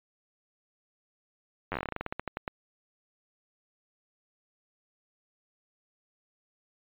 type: slowing click train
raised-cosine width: 0.5 ms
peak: -17 dBFS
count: 19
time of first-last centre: 1.72-2.478 s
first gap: 10 ms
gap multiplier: 1.15
effects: resampled to 8000 Hz